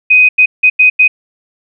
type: tone bursts at uneven times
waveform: sine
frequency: 2504 Hz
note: D#7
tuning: 10 cents sharp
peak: -3 dBFS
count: 5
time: 0.1-0.29 / 0.38-0.46 / 0.63-0.7 / 0.79-0.9 / 0.99-1.08 s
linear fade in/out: 10 ms
effects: none